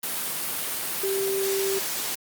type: tone in noise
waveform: sine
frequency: 390 Hz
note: G4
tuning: 9 cents flat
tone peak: -24 dBFS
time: 1.03-1.79 s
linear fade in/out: 5 ms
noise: white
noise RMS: -29 dBFS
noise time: 0.03-2.15 s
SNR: +2 dB
effects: high-pass 150 Hz 12 dB/octave + Opus 32 kbps